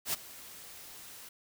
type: noise with ADSR envelope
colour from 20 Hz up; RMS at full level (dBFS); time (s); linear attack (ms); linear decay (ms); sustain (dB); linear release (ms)
white; -30; 0.05-1.29; 85; 17; -19; 5
effects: none